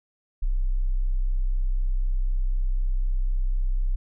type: tone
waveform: sine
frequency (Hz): 31.99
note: C1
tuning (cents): -38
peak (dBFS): -20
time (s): 0.42-3.96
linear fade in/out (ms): 10
effects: none